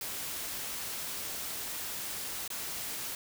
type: noise with dropouts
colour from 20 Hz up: white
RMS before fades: -38 dBFS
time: 0.01-3.15 s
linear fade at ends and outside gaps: 2 ms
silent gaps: 2.478-2.502 s
effects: none